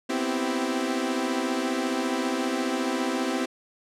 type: chord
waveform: sawtooth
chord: C major seventh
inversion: third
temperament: equal with one note detuned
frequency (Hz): 246.9 / 261.6 / 329.6 / 389.1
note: B3 / C4 / E4 / G4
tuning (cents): 0 / 0 / 0 / -13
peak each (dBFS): -29 / -24 / -27 / -29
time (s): 0.09-3.46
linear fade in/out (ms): 10
effects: low-pass 9000 Hz 12 dB/octave